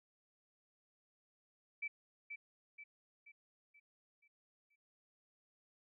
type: tone with echo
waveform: sine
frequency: 2314 Hz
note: D7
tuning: 26 cents flat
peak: -38 dBFS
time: 1.82-1.88 s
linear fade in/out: 10 ms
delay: 480 ms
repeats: 6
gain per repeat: -6 dB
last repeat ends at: 4.76 s
effects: none